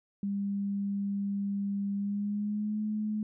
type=tone with pitch glide; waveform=sine; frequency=200 to 213.1 Hz; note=G3 to G#3; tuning=+35 to +45 cents; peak=-29 dBFS; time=0.23-3.23 s; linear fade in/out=2 ms; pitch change=+110 cents; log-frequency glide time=1.95-2.8 s; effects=none